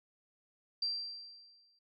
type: tone with exponential decay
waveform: sine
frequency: 4712 Hz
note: D8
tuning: 5 cents sharp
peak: -30 dBFS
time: 0.82-1.79 s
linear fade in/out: 5 ms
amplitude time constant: 210 ms
effects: none